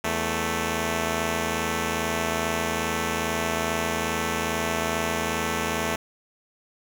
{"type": "tone pair together", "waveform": "5% pulse", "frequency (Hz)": [82.4, 220], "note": ["E2", "A3"], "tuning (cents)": [0, 0], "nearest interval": "octave + perfect fourth", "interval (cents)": 1700, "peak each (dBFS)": [-17, -15], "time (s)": [0.04, 5.96], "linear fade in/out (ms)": 5, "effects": []}